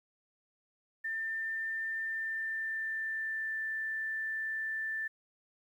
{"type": "tone with pitch glide", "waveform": "sine", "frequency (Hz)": [1793, 1769.3], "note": ["A6", "A6"], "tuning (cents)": [32, 9], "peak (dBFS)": -33, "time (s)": [1.04, 5.08], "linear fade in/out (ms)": 10, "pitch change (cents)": -23, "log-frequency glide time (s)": [2.05, 3.6], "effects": ["11-bit"]}